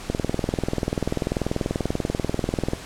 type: click train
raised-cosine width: 2 ms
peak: -9 dBFS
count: 55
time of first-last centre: 0.1-2.734 s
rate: 20.5 Hz
effects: pink hiss -38 dBFS RMS until 2.85 s + low-pass 9000 Hz 12 dB/octave